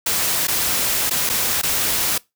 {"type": "noise with dropouts", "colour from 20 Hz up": "white", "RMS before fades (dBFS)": -20, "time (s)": [0.06, 2.18], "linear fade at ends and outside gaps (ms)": 5, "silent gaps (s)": [[0.471, 0.481], [1.097, 1.108], [1.293, 1.297], [1.616, 1.632]], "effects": ["noise-tail reverb RT60 0.2 s tail -22 dB re dry"]}